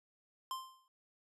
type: tone with exponential decay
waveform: square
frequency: 1046.5 Hz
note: C6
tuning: in tune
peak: -36 dBFS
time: 0.51-0.88 s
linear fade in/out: 1 ms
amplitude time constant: 80 ms
effects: resampled to 32000 Hz

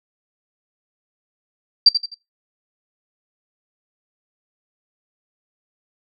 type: tone with echo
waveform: sine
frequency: 4699 Hz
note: D8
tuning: in tune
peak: -5 dBFS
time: 1.86-1.89 s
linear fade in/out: 5 ms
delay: 85 ms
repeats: 3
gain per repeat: -9 dB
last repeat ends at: 2.145 s
effects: noise-tail reverb RT60 0.2 s tail -19 dB re dry

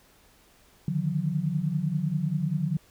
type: tone cluster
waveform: sine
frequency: 146.5 / 156.7 / 181.7 Hz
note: D3 / D#3 / F#3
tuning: -4 / +13 / -31 cents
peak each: -29 dBFS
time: 0.88-2.77 s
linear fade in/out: 2 ms
effects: pink hiss -59 dBFS RMS until 2.9 s

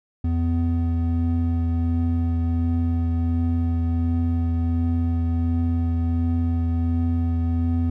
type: tone pair together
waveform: triangle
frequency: 83.9 / 250.3 Hz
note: E2 / B3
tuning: +31 / +23 cents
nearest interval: octave + perfect fifth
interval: 1892 cents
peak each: -18 / -23 dBFS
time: 0.24-7.9 s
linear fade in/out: 5 ms
effects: none

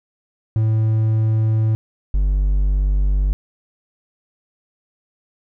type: tone pair in turn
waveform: triangle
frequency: 110 / 48.9 Hz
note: A2 / G1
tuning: 0 / -4 cents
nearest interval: octave + major second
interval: 1404 cents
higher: first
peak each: -12 dBFS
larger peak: neither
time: 0.56-1.75 / 2.14-3.33 s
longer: neither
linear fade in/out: 0 ms
effects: none

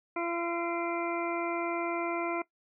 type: harmonic tone with a mistuned harmonic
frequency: 340.5 Hz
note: F4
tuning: 44 cents flat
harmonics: 1 / 2 / 3 / 4 / 6 / 7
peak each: -33 / -36 / -38 / -39 / -41 / -41 dBFS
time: 0.16-2.42 s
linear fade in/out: 5 ms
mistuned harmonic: 6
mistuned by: +25 cents
effects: noise-tail reverb RT60 0.1 s tail -19 dB re dry

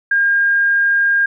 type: tone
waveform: sine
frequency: 1613 Hz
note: G6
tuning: 49 cents sharp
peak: -11 dBFS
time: 0.11-1.26 s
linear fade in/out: 5 ms
effects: none

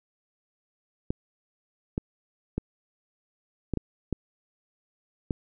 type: clicks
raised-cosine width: 3 ms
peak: -14 dBFS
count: 7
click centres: 1.105 / 1.979 / 2.58 / 3.737 / 3.773 / 4.127 / 5.308 s
effects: none

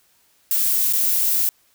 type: noise with dropouts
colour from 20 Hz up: violet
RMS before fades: -19 dBFS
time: 0.51-1.49 s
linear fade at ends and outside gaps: 1 ms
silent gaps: 0.927-0.934 s
effects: white hiss -60 dBFS RMS until 1.74 s

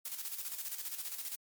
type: noise with tremolo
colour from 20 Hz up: blue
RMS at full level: -39 dBFS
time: 0.05-1.36 s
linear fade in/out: 5 ms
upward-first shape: square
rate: 15 Hz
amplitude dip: 55%
effects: MP3 96 kbps

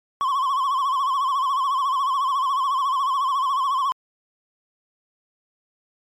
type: tone with vibrato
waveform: triangle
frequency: 1076 Hz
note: C6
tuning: 48 cents sharp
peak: -17 dBFS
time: 0.21-3.92 s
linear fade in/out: 0 ms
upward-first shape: sine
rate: 14 Hz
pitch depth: 100 cents each way
effects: MP3 96 kbps

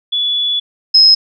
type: tone pair in turn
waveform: sine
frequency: 3426 / 5133 Hz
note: A7 / E8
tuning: -47 / -47 cents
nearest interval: perfect fifth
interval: 700 cents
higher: second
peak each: -13 / -4 dBFS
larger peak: second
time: 0.12-0.6 / 0.94-1.15 s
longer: first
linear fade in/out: 10 ms
effects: none

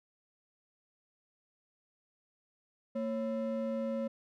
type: ring-modulated tone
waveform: triangle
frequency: 388.5 Hz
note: G4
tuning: 16 cents flat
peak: -27 dBFS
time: 2.95-4.08 s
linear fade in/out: 10 ms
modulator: 160 Hz
effects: none

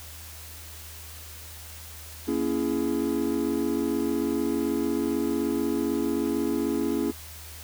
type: chord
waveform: triangle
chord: A# half-diminished seventh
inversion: none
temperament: just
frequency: 233.1 / 279.7 / 335.6 / 419.5 Hz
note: A#3 / C#4 / E4 / G#4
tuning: 0 / +16 / +31 / +17 cents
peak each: -29 / -26 / -27 / -29 dBFS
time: 2.27-7.12 s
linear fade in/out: 20 ms
effects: added 79 Hz sine -44 dBFS peak until 7.63 s + white hiss -44 dBFS RMS until 7.63 s

